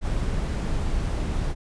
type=noise; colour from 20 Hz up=brown; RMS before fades=-25 dBFS; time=0.01-1.55 s; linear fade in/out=50 ms; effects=resampled to 22050 Hz